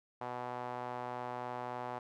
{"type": "tone with band-pass filter", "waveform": "sawtooth", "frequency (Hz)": 123.47, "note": "B2", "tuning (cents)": 0, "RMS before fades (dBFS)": -41, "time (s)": [0.21, 1.99], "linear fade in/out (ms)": 5, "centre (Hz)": 850, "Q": 2.3, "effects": []}